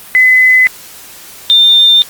sine tone pair in turn, 2022 / 3603 Hz, B6 / A7, +40 / +40 cents, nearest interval minor seventh, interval 1000 cents, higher second, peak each -3 dBFS, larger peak neither, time 0.15-0.67 / 1.5-2.02 s, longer neither, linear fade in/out 0 ms, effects white hiss -33 dBFS RMS until 2.09 s + Opus 32 kbps

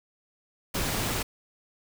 pink noise, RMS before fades -29 dBFS, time 0.74-1.23 s, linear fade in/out 10 ms, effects none

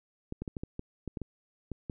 clicks, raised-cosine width 3 ms, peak -23 dBFS, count 11, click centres 0.324 / 0.42 / 0.478 / 0.568 / 0.635 / 0.794 / 1.077 / 1.172 / 1.217 / 1.717 / 1.898 s, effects none

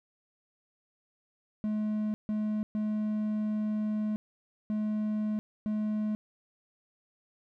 triangle tone bursts at uneven times, 213.2 Hz, G#3, 46 cents sharp, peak -26 dBFS, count 5, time 1.64-2.14 / 2.29-2.63 / 2.75-4.16 / 4.7-5.39 / 5.66-6.15 s, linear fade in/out 0 ms, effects none

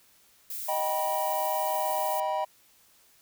violet noise, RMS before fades -36 dBFS, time 0.5-2.2 s, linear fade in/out 2 ms
triangle chord, Eb augmented, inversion none, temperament just, 622.3 / 777.8 / 972.3 Hz, Eb5 / G5 / B5, 0 / -14 / -27 cents, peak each -29 dBFS, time 0.68-2.45 s, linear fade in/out 10 ms
effects white hiss -61 dBFS RMS until 3.21 s

